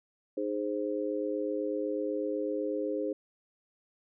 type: chord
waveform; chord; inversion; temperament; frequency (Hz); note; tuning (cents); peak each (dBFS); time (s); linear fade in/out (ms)
sine; Ab major; second; equal with one note detuned; 307.2 / 415.3 / 523.3; Eb4 / Ab4 / C5; -22 / 0 / 0; -34; 0.37-3.13; 5
effects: none